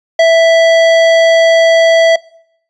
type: tone with hard clipping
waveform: triangle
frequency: 659.3 Hz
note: E5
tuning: in tune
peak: -6 dBFS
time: 0.19-2.16 s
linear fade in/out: 5 ms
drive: 17 dB
effects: noise-tail reverb RT60 0.7 s tail -24 dB re dry + resampled to 24000 Hz